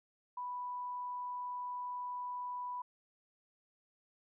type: tone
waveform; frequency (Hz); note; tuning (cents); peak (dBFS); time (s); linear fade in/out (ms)
sine; 987.8; B5; 0; -38; 0.37-2.82; 5
effects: none